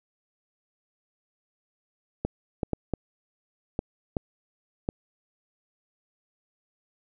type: clicks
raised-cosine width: 2 ms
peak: -13 dBFS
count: 7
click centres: 2.25 / 2.632 / 2.733 / 2.937 / 3.791 / 4.168 / 4.889 s
effects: none